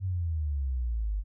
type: exponential sweep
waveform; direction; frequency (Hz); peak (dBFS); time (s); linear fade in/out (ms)
sine; down; 97.5 to 47.98; -27; 0-1.24; 50
effects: none